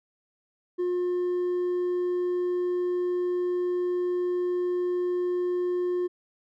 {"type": "tone with hard clipping", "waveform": "sine", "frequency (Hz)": 357.3, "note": "F4", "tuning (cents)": 40, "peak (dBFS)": -25, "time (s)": [0.78, 6.08], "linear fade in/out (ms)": 20, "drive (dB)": 2, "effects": []}